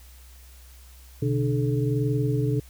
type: tone cluster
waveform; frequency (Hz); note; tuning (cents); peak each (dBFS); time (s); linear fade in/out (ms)
sine; 127.6 / 148.9 / 297.5 / 430.8; C3 / D3 / D4 / A4; -43 / +24 / +22 / -37; -23 / -31 / -29 / -29; 1.22-2.6; 5
effects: added 63 Hz sine -46 dBFS peak until 2.69 s + white hiss -54 dBFS RMS until 2.69 s